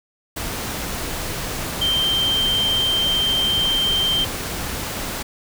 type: tone in noise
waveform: sine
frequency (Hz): 3141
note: G7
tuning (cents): +3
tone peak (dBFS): -17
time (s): 1.81-4.25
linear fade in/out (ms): 10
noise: pink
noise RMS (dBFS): -27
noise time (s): 0.36-5.23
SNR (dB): +7
effects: none